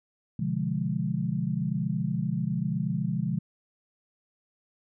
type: chord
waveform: sine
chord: B diminished seventh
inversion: none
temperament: equal with one note detuned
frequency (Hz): 125.77 / 146.83 / 174.61 / 207.7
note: B2 / D3 / F3 / Ab3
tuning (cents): +32 / 0 / 0 / 0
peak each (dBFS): -33 / -31 / -30 / -32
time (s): 0.39-3.39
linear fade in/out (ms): 5
effects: none